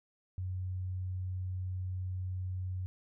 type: tone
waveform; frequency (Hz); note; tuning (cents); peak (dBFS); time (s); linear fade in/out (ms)
sine; 92.3; F#2; -4; -34; 0.38-2.86; 0
effects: none